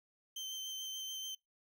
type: tone with vibrato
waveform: 30% pulse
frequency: 3108 Hz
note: G7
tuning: 16 cents flat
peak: -38 dBFS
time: 0.36-1.35 s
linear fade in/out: 5 ms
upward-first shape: triangle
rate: 6.9 Hz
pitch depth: 14 cents each way
effects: noise-tail reverb RT60 0.2 s tail -26 dB re dry